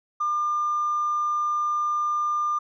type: tone with hard clipping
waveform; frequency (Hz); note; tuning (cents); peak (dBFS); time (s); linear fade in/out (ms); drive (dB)
triangle; 1200; D6; +37; -22; 0.2-2.59; 10; 3
effects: resampled to 16000 Hz